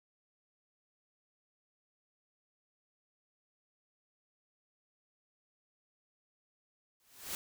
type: noise with exponential growth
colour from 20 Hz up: white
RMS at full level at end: -36 dBFS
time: 7-7.35 s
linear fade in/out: 1 ms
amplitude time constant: 76 ms
effects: none